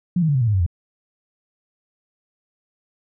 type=tone with pitch steps; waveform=sine; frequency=177.1 / 159.61 / 143.85 / 129.64 / 116.84 / 105.3 / 94.91 / 85.53 Hz; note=F3 / D#3 / D3 / C3 / A#2 / G#2 / F#2 / F2; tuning=+24 / +44 / -36 / -16 / +4 / +24 / +45 / -36 cents; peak=-15 dBFS; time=0.16-0.664 s; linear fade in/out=5 ms; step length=63 ms; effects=none